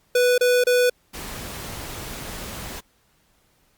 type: tone bursts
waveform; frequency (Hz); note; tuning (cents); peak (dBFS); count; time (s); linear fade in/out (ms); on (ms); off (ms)
square; 493.9; B4; 0; -16; 3; 0.15-0.898; 5; 230; 29
type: noise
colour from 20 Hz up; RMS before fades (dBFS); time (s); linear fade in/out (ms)
pink; -34; 1.13-2.81; 20
effects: pink hiss -63 dBFS RMS until 3.77 s + Opus 48 kbps